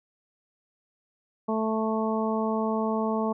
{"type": "harmonic tone", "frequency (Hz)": 220, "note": "A3", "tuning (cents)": 0, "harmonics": [1, 2, 3, 4, 5], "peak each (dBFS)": [-27, -30, -32, -33, -34], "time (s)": [1.48, 3.33], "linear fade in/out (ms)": 10, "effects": []}